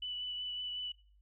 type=tone with vibrato; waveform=sine; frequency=2973 Hz; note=F#7; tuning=8 cents sharp; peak=-37 dBFS; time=0.02-0.92 s; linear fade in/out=5 ms; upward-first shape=sine; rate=5.4 Hz; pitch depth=12 cents each way; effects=noise-tail reverb RT60 0.4 s tail -21 dB re dry + added 50 Hz sine -62 dBFS peak until 1.21 s